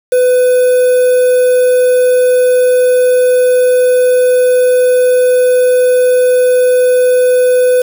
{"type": "tone with quantisation", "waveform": "triangle", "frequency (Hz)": 501, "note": "B4", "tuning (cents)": 25, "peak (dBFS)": -4, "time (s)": [0.12, 7.82], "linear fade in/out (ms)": 5, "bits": 4, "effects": []}